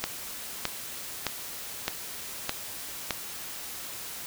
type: click train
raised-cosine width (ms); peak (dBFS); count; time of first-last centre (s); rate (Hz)
0.2; -9; 6; 0.04-3.107; 1.63
effects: white hiss -39 dBFS RMS until 4.26 s